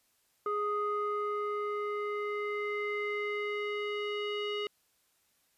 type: tone with low-pass filter sweep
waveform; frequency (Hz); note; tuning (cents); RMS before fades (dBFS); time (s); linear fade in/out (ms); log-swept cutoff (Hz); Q
square; 415.3; G#4; 0; -34; 0.46-4.67; 2; 1200 to 3000; 4.1
effects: white hiss -72 dBFS RMS until 5.57 s + resampled to 32000 Hz